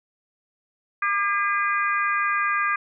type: harmonic tone with a mistuned harmonic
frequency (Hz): 405.6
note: G#4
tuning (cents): -41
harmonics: 3 / 4 / 5 / 6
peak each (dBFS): -23 / -25 / -29 / -31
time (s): 1.02-2.76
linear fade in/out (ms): 5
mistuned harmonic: 3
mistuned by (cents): -28
effects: none